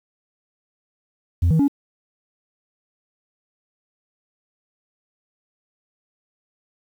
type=tone with pitch steps; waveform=sine; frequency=86 / 160.3 / 282.3 Hz; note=F2 / E3 / C#4; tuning=-26 / -48 / +32 cents; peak=-11 dBFS; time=1.42-1.681 s; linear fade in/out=10 ms; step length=87 ms; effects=tanh soft clip ceiling -13 dBFS + 8-bit